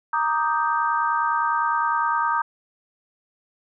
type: chord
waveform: sine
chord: Eb major seventh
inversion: second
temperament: equal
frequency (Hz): 932.3 / 1174.7 / 1244.5 / 1568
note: Bb5 / D6 / Eb6 / G6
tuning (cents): 0 / 0 / 0 / 0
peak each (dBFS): -23 / -28 / -24 / -27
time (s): 0.13-2.42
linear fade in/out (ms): 5
effects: none